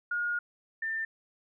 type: tone pair in turn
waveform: sine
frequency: 1431 / 1792 Hz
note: F6 / A6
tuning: +42 / +31 cents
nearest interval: major third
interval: 389 cents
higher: second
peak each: -28 / -30 dBFS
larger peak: first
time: 0.11-0.39 / 0.82-1.05 s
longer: first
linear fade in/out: 5 ms
effects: none